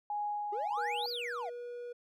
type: tone with tremolo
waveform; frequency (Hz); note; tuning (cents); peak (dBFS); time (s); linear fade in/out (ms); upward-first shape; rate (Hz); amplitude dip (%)
sine; 830; G#5; -1; -32; 0.1-1.06; 2; sine; 1.9; 25
type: exponential two-way sweep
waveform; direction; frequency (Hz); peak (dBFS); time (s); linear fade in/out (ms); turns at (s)
triangle; up then down; 383.5 to 5000 to 619; -35; 0.52-1.5; 10; 1.09
type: tone with pitch glide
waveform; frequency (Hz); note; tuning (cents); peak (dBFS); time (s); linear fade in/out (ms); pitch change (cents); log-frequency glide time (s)
triangle; 478.9 to 483.3; A#4 to B4; +47 to -38; -38; 0.77-1.93; 10; +15; 0.88-1.65
effects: none